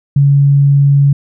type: tone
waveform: sine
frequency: 140.8 Hz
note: C#3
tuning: 27 cents sharp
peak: -5 dBFS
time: 0.16-1.13 s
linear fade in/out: 5 ms
effects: none